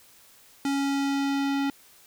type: tone with low-pass filter sweep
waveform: square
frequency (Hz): 277.7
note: C#4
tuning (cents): +3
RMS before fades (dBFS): -26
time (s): 0.65-1.7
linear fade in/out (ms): 2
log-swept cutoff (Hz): 8700 to 3800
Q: 0.92
effects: white hiss -55 dBFS RMS until 2.06 s